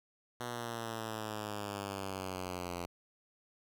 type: exponential sweep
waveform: 5% pulse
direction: down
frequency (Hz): 121.8 to 86.6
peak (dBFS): -27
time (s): 0.4-2.86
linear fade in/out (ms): 5
effects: none